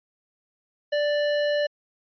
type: tone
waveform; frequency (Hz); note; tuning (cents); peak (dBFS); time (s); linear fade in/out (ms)
square; 587.3; D5; 0; -22; 0.92-1.67; 10
effects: resampled to 11025 Hz